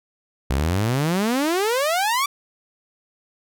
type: exponential sweep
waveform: sawtooth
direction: up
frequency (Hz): 61.74 to 1174.7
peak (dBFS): -15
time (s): 0.5-2.26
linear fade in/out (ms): 5
effects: none